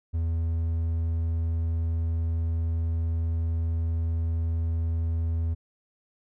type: tone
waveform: triangle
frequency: 82.3 Hz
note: E2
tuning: 2 cents flat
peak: -22 dBFS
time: 0.13-5.55 s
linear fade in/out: 20 ms
effects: none